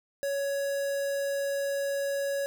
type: tone with notch filter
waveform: square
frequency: 558 Hz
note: C#5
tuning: 11 cents sharp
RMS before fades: -30 dBFS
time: 0.23-2.46 s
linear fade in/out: 0 ms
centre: 3100 Hz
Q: 1.5
effects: 10-bit